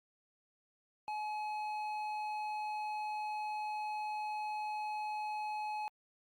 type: tone with hard clipping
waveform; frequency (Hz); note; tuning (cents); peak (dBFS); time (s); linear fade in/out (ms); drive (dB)
sine; 849; G#5; +38; -38; 1.08-5.88; 0; 8
effects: Opus 48 kbps